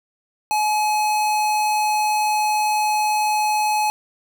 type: tone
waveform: square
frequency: 849 Hz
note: G#5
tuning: 38 cents sharp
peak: -18 dBFS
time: 0.51-3.9 s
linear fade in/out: 0 ms
effects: none